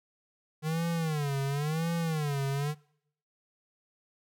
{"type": "tone with vibrato", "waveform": "square", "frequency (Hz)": 152.1, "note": "D#3", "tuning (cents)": -39, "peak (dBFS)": -29, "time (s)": [0.62, 2.75], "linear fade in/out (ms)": 50, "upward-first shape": "sine", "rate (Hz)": 0.95, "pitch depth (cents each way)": 180, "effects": ["noise-tail reverb RT60 0.7 s tail -24 dB re dry"]}